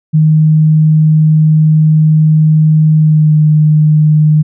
sine tone with pitch glide, 155.56 to 153.06 Hz, D#3 to D#3, 0 to -28 cents, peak -4 dBFS, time 0.13-4.43 s, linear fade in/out 20 ms, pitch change -28 cents, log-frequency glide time 2.97-3.34 s, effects none

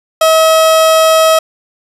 30% pulse tone, 641 Hz, E5, 49 cents flat, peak -3 dBFS, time 0.21-1.39 s, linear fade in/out 5 ms, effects resampled to 32000 Hz + 7-bit

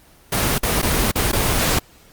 pink noise with dropouts, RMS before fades -18 dBFS, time 0.32-1.79 s, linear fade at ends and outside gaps 5 ms, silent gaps 0.582-0.631 / 0.817-0.827 / 1.115-1.155 / 1.317-1.33 s, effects pink hiss -50 dBFS RMS until 2.12 s + Opus 24 kbps

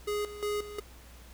square tone with tremolo, 415.3 Hz, G#4, in tune, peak -30 dBFS, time 0.07-0.8 s, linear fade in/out 10 ms, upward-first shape square, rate 2.8 Hz, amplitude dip 75%, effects added 60 Hz sine -50 dBFS peak until 1.33 s + pink hiss -55 dBFS RMS until 1.33 s

